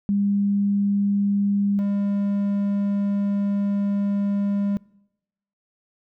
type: tone pair in turn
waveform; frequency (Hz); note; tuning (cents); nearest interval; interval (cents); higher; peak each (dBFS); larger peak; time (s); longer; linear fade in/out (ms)
sine / triangle; 201.2 / 201.2; G3 / G3; +45 / +45; unison; 0; neither; -18; neither; 0.09-1.79 / 1.79-4.77; second; 0
effects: noise-tail reverb RT60 0.9 s tail -24 dB re dry